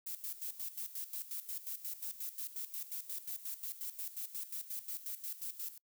violet noise with tremolo, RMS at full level -41 dBFS, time 0.06-5.78 s, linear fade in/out 10 ms, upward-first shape square, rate 5.6 Hz, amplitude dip 75%, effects noise-tail reverb RT60 0.1 s tail -26 dB re dry

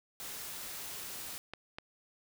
white noise, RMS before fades -43 dBFS, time 0.2-1.38 s, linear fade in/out 0 ms
clicks, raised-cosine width 0.3 ms, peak -25 dBFS, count 2, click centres 1.536 / 1.785 s
effects none

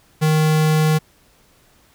square tone, 155.56 Hz, D#3, in tune, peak -14 dBFS, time 0.21-0.99 s, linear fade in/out 20 ms, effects pink hiss -55 dBFS RMS until 1.94 s

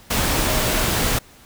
sine tone in noise, 622.3 Hz, D#5, in tune, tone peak -29 dBFS, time 0.47-0.82 s, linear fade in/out 10 ms, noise pink, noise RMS -20 dBFS, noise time 0.1-1.19 s, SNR -12 dB, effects pink hiss -48 dBFS RMS until 1.45 s

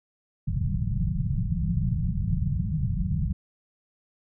white low-pass noise, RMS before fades -26 dBFS, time 0.47-3.33 s, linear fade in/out 10 ms, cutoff 190 Hz, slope 96 dB/octave, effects none

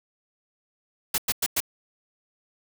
white noise bursts, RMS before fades -24 dBFS, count 4, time 1.14-1.604 s, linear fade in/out 5 ms, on 41 ms, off 100 ms, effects none

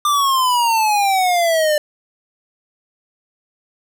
square exponential sweep, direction down, 1196 to 592 Hz, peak -14 dBFS, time 0.05-1.78 s, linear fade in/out 2 ms, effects none

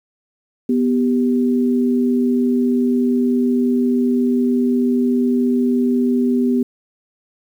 sine tone pair together, 246.9 / 392.6 Hz, B3 / G4, 0 / +3 cents, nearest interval minor sixth, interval 803 cents, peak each -14 / -21 dBFS, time 0.69-6.63 s, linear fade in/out 5 ms, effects 8-bit

